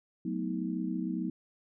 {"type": "chord", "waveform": "sine", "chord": "B dominant seventh", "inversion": "second", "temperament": "equal with one note detuned", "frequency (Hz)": [185, 220, 246.9, 317.7], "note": ["F#3", "A3", "B3", "D#4"], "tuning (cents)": [0, 0, 0, 36], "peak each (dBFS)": [-35, -39, -36, -36], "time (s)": [0.25, 1.3], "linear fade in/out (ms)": 5, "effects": []}